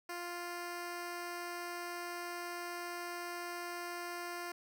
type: tone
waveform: 10% pulse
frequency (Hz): 349.2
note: F4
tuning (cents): 0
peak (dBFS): -32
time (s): 0.09-4.52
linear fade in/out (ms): 5
effects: none